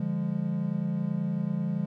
triangle chord, D diminished, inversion none, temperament equal with one note detuned, 146.83 / 174.61 / 205.1 Hz, D3 / F3 / Ab3, 0 / 0 / -21 cents, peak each -31 / -28 / -29 dBFS, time 0-1.86 s, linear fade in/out 5 ms, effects none

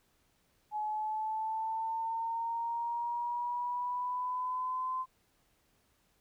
sine linear sweep, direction up, 846 to 1034 Hz, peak -32 dBFS, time 0.71-5.06 s, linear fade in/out 50 ms, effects pink hiss -72 dBFS RMS until 6.2 s

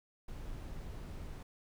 brown noise, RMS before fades -44 dBFS, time 0.28-1.43 s, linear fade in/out 5 ms, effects none

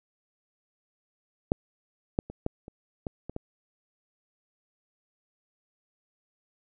clicks, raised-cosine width 2 ms, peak -9 / -11 / -26 / -14 / -29 / -19 / -23 / -20 dBFS, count 8, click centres 1.519 / 2.189 / 2.3 / 2.464 / 2.681 / 3.068 / 3.296 / 3.364 s, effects none

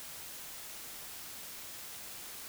silence, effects white hiss -46 dBFS RMS until 2.48 s

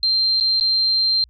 sine tone with dropouts, 4156 Hz, C8, 12 cents flat, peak -15 dBFS, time 0.03-1.24 s, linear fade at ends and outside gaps 1 ms, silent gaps 0.4-0.408 / 0.599-0.609 s, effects added 60 Hz sine -48 dBFS peak until 1.29 s

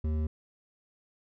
triangle tone with hard clipping, 77.5 Hz, D#2, 6 cents flat, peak -29 dBFS, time 0.04-0.27 s, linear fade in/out 5 ms, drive 14 dB, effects none

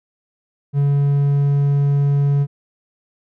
triangle tone, 141.8 Hz, C#3, 40 cents sharp, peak -11 dBFS, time 0.73-2.47 s, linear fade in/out 50 ms, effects none

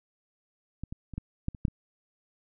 clicks, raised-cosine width 5 ms, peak -23 / -25 / -28 / -21 / -16 / -30 / -11 / -26 dBFS, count 8, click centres 0.836 / 0.925 / 1.137 / 1.18 / 1.484 / 1.548 / 1.652 / 1.682 s, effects none

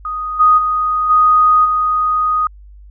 sine tone with level steps, 1244.5 Hz, D#6, in tune, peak -19 / -6 / -13 / -7 / -12 dBFS, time 0.05-2.47 s, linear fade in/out 2 ms, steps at 0.39 / 0.57 / 1.09 / 1.64 s, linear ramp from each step 20 ms, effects added 50 Hz sine -36 dBFS peak until 2.9 s

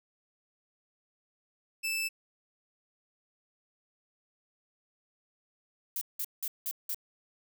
sawtooth tone, 2637 Hz, E7, in tune, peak -27 dBFS, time 1.83-2.09 s, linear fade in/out 20 ms
violet noise bursts, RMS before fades -34 dBFS, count 5, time 5.96-6.945 s, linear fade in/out 2 ms, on 53 ms, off 180 ms
effects none

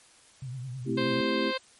sine tone with vibrato, 127.9 Hz, C3, 39 cents flat, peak -34 dBFS, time 0.42-1.21 s, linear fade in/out 5 ms, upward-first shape triangle, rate 9.4 Hz, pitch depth 120 cents each way
sine chord, A minor seventh, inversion none, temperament equal, 220 / 261.6 / 329.6 / 392 Hz, A3 / C4 / E4 / G4, 0 / 0 / 0 / 0 cents, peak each -32 dBFS, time 0.85-1.53 s, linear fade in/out 50 ms
harmonic tone, 523.3 Hz, C5, in tune, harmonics 1 / 2 / 3 / 4 / 5 / 6 / 7 / 8 / 9, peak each -32 / -35 / -37 / -38 / -39 / -40 / -40 / -41 / -42 dBFS, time 0.97-1.58 s, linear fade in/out 10 ms
effects white hiss -57 dBFS RMS until 1.79 s + MP3 48 kbps

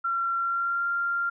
sine tone with pitch glide, 1366 to 1389.1 Hz, F6 to F6, -39 to -10 cents, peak -24 dBFS, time 0.04-1.3 s, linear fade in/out 10 ms, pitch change +29 cents, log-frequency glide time 0.36-0.87 s, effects none

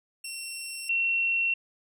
15% pulse / sine tone pair in turn, 2722 / 2722 Hz, F7 / F7, -45 / -45 cents, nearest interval unison, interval 0 cents, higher neither, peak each -28 / -23 dBFS, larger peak second, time 0.24-0.89 / 0.89-1.54 s, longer neither, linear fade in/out 5 ms, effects none

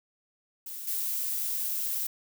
violet noise with level steps, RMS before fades -39 / -31 dBFS, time 0.66-2.07 s, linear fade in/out 5 ms, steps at 0.87 s, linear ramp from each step 10 ms, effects none

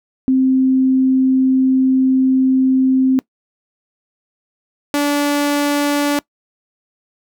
sine / sawtooth tone pair in turn, 261.6 / 289.1 Hz, C4 / D4, 0 / -27 cents, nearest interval major second, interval 173 cents, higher second, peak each -10 dBFS, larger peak neither, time 0.28-3.19 / 4.94-6.19 s, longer first, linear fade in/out 0 ms, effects noise-tail reverb RT60 0.1 s tail -22 dB re dry

